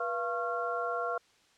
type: tone cluster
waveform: sine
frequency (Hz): 484.6 / 687 / 1092 / 1376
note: B4 / F5 / C#6 / F6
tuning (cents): -33 / -29 / -26 / -26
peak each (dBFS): -36 / -35 / -38 / -35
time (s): 0-1.18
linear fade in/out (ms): 5
effects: white hiss -65 dBFS RMS until 1.57 s + low-pass 6000 Hz 12 dB/octave